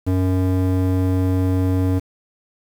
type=tone with band-pass filter; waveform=square; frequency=92.5 Hz; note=F#2; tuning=in tune; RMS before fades=-18 dBFS; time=0.06-2 s; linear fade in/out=20 ms; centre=230 Hz; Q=0.92; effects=7-bit